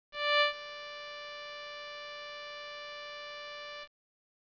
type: tone with ADSR envelope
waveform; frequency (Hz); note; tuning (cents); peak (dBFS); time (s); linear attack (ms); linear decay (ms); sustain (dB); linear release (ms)
10% pulse; 587.3; D5; 0; -14; 0.12-3.88; 290; 120; -20; 53
effects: resampled to 11025 Hz + 9-bit